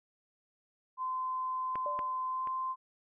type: tone with pitch glide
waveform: sine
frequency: 1030 to 1040.2 Hz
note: C6 to C6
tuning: -28 to -10 cents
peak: -32 dBFS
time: 0.97-2.76 s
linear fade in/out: 50 ms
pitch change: +18 cents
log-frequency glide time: 2.27-2.47 s
type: clicks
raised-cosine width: 0.5 ms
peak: -25 / -25 / -32 dBFS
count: 3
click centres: 1.756 / 1.991 / 2.473 s
type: tone with exponential decay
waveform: sine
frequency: 587.3 Hz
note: D5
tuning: in tune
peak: -34 dBFS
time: 1.86-2.25 s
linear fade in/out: 1 ms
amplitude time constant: 84 ms
effects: none